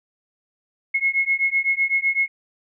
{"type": "beating tone pair", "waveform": "sine", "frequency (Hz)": [2168, 2175.9], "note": ["C#7", "C#7"], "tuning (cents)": [-39, -33], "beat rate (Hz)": 7.9, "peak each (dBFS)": -21, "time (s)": [0.94, 2.28], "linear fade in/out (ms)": 10, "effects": []}